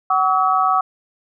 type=tone cluster; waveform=sine; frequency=753 / 1138 / 1285 Hz; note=F#5 / C#6 / E6; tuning=+30 / +45 / -45 cents; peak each=-18 dBFS; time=0.1-0.81 s; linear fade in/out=5 ms; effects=none